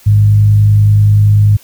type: tone with frequency modulation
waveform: sine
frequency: 103.83 Hz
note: G#2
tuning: in tune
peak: -4 dBFS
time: 0.06-1.57 s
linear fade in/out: 10 ms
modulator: 50.3 Hz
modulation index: 0.27
effects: white hiss -42 dBFS RMS until 1.63 s